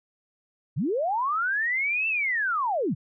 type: linear two-way sweep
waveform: sine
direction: up then down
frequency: 103.83 to 2688 to 103.83 Hz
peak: -23 dBFS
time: 0.76-2.95 s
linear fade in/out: 20 ms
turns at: 2.08 s
effects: none